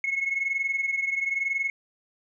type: tone pair together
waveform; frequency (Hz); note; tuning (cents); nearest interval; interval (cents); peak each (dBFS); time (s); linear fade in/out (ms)
sine; 2179 / 2200; C#7 / C#7; -30 / -14; unison; 16; -25 / -29; 0.04-1.7; 2
effects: tanh soft clip ceiling -19 dBFS